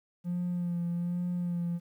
triangle tone with vibrato, 174.61 Hz, F3, in tune, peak -26 dBFS, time 0.24-1.8 s, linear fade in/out 50 ms, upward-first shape sine, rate 1.2 Hz, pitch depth 26 cents each way, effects tanh soft clip ceiling -25 dBFS + 11-bit

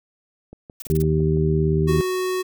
click train, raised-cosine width 2 ms, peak -26 dBFS, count 6, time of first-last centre 0.53-1.372 s, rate 5.94 Hz
blue noise bursts, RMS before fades -34 dBFS, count 5, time 0.8-1.021 s, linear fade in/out 2 ms, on 21 ms, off 29 ms
harmonic tone, 78.2 Hz, D#2, 9 cents sharp, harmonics 1 / 2 / 3 / 4 / 5, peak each -24 / -19 / -30 / -30 / -22 dBFS, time 0.9-2.01 s, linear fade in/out 0 ms
square tone, 369.7 Hz, F#4, 1 cent flat, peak -22 dBFS, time 1.87-2.43 s, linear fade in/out 20 ms
effects none

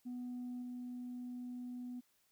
sine tone with level steps, 246.9 Hz, B3, in tune, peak -39 / -41 dBFS, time 0.05-2.01 s, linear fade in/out 20 ms, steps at 0.62 s, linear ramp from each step 5 ms, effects tanh soft clip ceiling -39 dBFS + white hiss -75 dBFS RMS until 2.31 s

